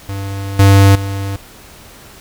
square tone with level steps, 98.4 Hz, G2, 7 cents sharp, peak -21 / -5 / -19 dBFS, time 0.09-1.36 s, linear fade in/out 0 ms, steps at 0.59 / 0.95 s, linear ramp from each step 5 ms, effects pink hiss -39 dBFS RMS until 2.2 s

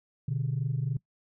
sine tone pair together, 123.47 / 147 Hz, B2 / D3, 0 / +2 cents, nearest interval minor third, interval 302 cents, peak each -29 / -29 dBFS, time 0.28-0.97 s, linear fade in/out 5 ms, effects noise-tail reverb RT60 0.1 s tail -22 dB re dry + tanh soft clip ceiling -21 dBFS

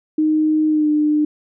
sine tone with pitch glide, 309.5 to 301 Hz, D#4 to D4, -9 to +43 cents, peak -13 dBFS, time 0.18-1.25 s, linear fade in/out 5 ms, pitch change -48 cents, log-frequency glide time 0.68-0.89 s, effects none

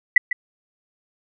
sine tone with echo, 1978 Hz, B6, 2 cents sharp, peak -7 dBFS, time 0.16-0.18 s, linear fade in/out 5 ms, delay 150 ms, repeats 1, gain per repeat -12 dB, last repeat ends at 0.33 s, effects none

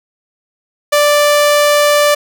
sawtooth tone, 587.3 Hz, D5, in tune, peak -4 dBFS, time 0.92-2.15 s, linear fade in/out 10 ms, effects none

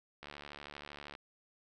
click train, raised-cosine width 0.3 ms, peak -30 dBFS, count 68, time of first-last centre 0.23-1.152 s, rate 72.7 Hz, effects none

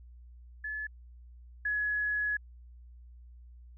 sine tone pair in turn, 1719 / 1688.5 Hz, A6 / G#6, -41 / +28 cents, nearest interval unison, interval 31 cents, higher first, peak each -34 / -28 dBFS, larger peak second, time 0.64-0.87 / 1.65-2.37 s, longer second, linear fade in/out 5 ms, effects added 60 Hz sine -49 dBFS peak until 3.77 s

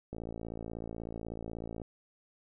click train, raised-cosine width 2 ms, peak -27 dBFS, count 96, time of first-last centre 0.13-1.817 s, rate 56.3 Hz, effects none

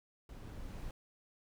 brown noise with level ramp, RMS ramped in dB -49 to -43 dBFS, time 0.29-0.91 s, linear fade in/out 2 ms, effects none

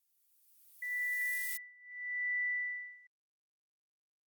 violet noise with exponential growth, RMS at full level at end -38 dBFS, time 0-1.57 s, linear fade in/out 2 ms, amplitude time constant 340 ms
sine tone with tremolo, 1975.5 Hz, B6, in tune, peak -31 dBFS, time 0.82-3.07 s, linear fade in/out 5 ms, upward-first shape sine, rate 0.79 Hz, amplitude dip 95%
effects Opus 32 kbps

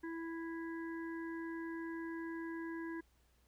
harmonic tone, 330.3 Hz, E4, 4 cents sharp, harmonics 1 / 3 / 5 / 6, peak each -41 / -52 / -50 / -58 dBFS, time 0.03-3.01 s, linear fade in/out 10 ms, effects added 60 Hz sine -70 dBFS peak until 3.47 s + pink hiss -75 dBFS RMS until 3.47 s

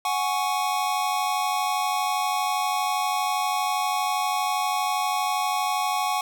square chord, F# suspended second, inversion none, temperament just, 740 / 832.5 / 1110 Hz, F#5 / G#5 / C#6, 0 / +4 / +2 cents, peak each -28 dBFS, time 0.05-6.21 s, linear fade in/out 2 ms, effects none

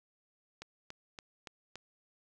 click train, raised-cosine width 0.2 ms, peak -27 dBFS, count 5, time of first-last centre 0.62-1.756 s, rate 3.52 Hz, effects none

